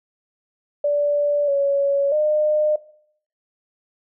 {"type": "tone with pitch steps", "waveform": "sine", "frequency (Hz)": [582, 560, 607], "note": ["D5", "C#5", "D#5"], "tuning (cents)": [-16, 18, -43], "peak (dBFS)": -16, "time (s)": [0.84, 2.76], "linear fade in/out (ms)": 5, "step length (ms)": 640, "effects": ["noise-tail reverb RT60 0.6 s tail -18 dB re dry"]}